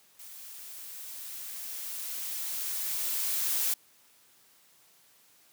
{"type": "noise with level ramp", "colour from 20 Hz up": "blue", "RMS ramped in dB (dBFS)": [-47, -28], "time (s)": [0.19, 3.74], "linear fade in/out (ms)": 5, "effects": ["white hiss -62 dBFS RMS until 5.52 s", "high-pass 100 Hz 12 dB/octave"]}